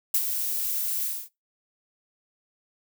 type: noise with ADSR envelope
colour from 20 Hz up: violet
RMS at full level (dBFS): -21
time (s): 0.14-1.29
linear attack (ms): 5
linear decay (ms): 63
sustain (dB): -7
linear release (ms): 240
effects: noise-tail reverb RT60 0.2 s tail -21 dB re dry